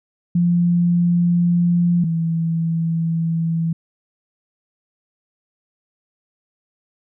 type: tone pair in turn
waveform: sine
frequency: 173.6 / 164.71 Hz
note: F3 / E3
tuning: -10 / -1 cents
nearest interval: minor second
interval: 91 cents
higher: first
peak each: -13 / -17 dBFS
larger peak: first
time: 0.35-2.04 / 2.04-3.73 s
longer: neither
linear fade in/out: 5 ms
effects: none